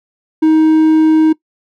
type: tone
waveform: triangle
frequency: 314.9 Hz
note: D#4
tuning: 21 cents sharp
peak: -4 dBFS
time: 0.42-1.33 s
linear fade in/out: 10 ms
effects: noise-tail reverb RT60 0.1 s tail -21 dB re dry